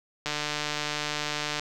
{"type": "click train", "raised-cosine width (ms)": 0.2, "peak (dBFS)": -12, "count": 200, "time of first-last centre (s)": [0.26, 1.596], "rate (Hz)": 149, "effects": []}